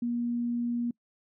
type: tone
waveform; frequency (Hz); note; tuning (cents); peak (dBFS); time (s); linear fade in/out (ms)
sine; 238.5; A#3; +40; -27; 0.02-0.91; 5
effects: noise-tail reverb RT60 0.1 s tail -25 dB re dry